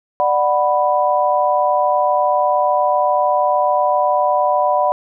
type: chord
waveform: sine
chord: B minor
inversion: first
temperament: just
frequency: 592.7 / 740.8 / 987.8 Hz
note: D5 / F#5 / B5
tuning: +16 / +2 / 0 cents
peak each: -17 dBFS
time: 0.2-4.92 s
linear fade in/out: 0 ms
effects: none